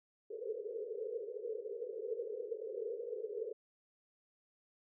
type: band-pass noise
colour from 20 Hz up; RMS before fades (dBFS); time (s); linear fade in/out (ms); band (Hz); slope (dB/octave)
white; -42; 0.3-3.53; 5; 410 to 490; 96
effects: none